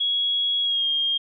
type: tone with pitch glide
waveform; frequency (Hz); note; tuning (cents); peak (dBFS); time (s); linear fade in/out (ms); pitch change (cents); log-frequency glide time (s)
sine; 3330 to 3224; G#7 to G7; +4 to +48; -20; 0-1.18; 10; -56; 0.61-0.86
effects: none